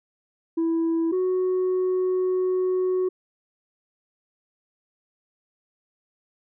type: tone pair in turn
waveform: sine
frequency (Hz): 329.6 / 369.3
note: E4 / F#4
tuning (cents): 0 / -3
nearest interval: major second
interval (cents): 197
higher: second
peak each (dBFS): -18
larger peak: neither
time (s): 0.57-1.12 / 1.12-3.09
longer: second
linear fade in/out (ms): 10
effects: tanh soft clip ceiling -19 dBFS